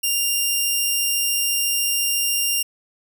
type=tone; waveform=10% pulse; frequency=2794 Hz; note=F7; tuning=in tune; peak=-10 dBFS; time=0.03-2.63 s; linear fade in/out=10 ms; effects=none